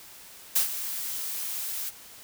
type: noise with ADSR envelope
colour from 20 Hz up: blue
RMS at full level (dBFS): -21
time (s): 0.55-1.91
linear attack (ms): 13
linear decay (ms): 110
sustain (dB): -12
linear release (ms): 28
effects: white hiss -48 dBFS RMS until 2.23 s